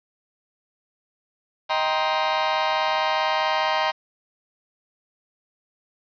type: chord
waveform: sawtooth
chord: C minor seventh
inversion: first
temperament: just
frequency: 627.9 / 784.9 / 941.9 / 1046.5 Hz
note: Eb5 / G5 / Bb5 / C6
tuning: +16 / +2 / +18 / 0 cents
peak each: -22 / -22 / -21 / -23 dBFS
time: 1.69-3.92 s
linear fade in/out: 20 ms
effects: resampled to 11025 Hz + 7-bit